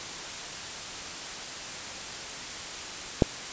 click, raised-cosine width 2 ms, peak -4 dBFS, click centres 3.222 s, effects white hiss -37 dBFS RMS until 3.52 s + resampled to 16000 Hz

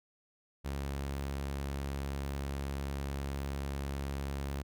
sawtooth tone, 69.3 Hz, C#2, in tune, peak -31 dBFS, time 0.64-4.63 s, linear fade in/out 20 ms, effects none

